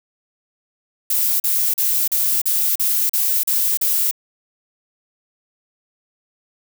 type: noise bursts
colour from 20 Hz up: violet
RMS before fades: -18 dBFS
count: 9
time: 1.1-4.112 s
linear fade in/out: 5 ms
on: 300 ms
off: 39 ms
effects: none